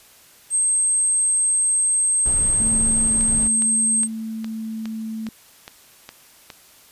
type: tone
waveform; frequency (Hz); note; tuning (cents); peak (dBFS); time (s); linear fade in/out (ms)
sine; 8372; C9; 0; -16; 0.5-4.08; 50
type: noise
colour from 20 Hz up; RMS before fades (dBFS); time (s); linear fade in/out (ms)
brown; -28; 2.25-3.48; 10
type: tone with pitch glide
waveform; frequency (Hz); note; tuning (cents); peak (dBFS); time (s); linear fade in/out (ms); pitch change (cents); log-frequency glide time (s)
sine; 223.4 to 221.2; A3 to A3; +27 to +9; -26; 2.6-5.29; 2; -18; 3.2-4.84
type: click train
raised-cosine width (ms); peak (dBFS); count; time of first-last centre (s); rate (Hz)
0.2; -18; 9; 3.21-6.502; 2.43
effects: white hiss -50 dBFS RMS until 6.91 s + resampled to 32000 Hz